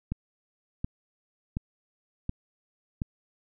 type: click train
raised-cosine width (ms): 5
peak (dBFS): -17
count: 5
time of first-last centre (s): 0.12-3.019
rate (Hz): 1.38
effects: none